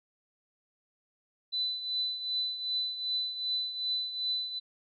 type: tone with tremolo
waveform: sine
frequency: 4000 Hz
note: B7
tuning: 21 cents sharp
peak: -27 dBFS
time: 1.52-4.6 s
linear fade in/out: 20 ms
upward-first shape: triangle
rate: 2.6 Hz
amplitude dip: 70%
effects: none